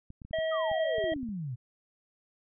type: clicks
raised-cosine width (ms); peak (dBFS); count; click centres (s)
5; -33; 12; 0.104 / 0.218 / 0.25 / 0.31 / 0.387 / 0.715 / 0.983 / 1.041 / 1.121 / 1.163 / 1.231 / 1.289
type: harmonic tone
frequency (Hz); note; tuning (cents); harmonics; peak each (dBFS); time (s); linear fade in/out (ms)
641; E5; -49; 1 / 3 / 5; -28 / -38 / -42; 0.33-1.14; 5
type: exponential sweep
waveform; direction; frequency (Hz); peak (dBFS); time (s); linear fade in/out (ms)
sine; down; 1307 to 115.2; -33; 0.51-1.56; 20
effects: none